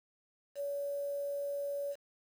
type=tone with quantisation; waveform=sine; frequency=567 Hz; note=C#5; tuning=39 cents sharp; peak=-34 dBFS; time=0.55-1.96 s; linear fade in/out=50 ms; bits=9; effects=none